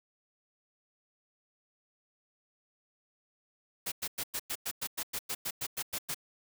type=noise bursts; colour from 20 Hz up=white; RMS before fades=-35 dBFS; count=15; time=3.86-6.145 s; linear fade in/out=10 ms; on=59 ms; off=100 ms; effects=none